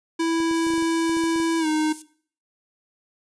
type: tone with pitch glide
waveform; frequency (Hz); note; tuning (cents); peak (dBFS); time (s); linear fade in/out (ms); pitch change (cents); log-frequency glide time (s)
square; 329.6 to 309.3; E4 to D#4; 0 to -10; -21; 0.19-1.93; 10; -110; 1.59-1.67
type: clicks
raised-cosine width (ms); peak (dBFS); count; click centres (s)
2; -27; 12; 0.403 / 0.512 / 0.668 / 0.704 / 0.737 / 0.78 / 0.824 / 1.095 / 1.169 / 1.238 / 1.36 / 1.401
type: high-pass noise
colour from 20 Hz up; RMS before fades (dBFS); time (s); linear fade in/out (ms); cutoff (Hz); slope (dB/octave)
white; -36; 0.54-2.02; 2; 8600; 12
effects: noise-tail reverb RT60 0.5 s tail -18 dB re dry + resampled to 22050 Hz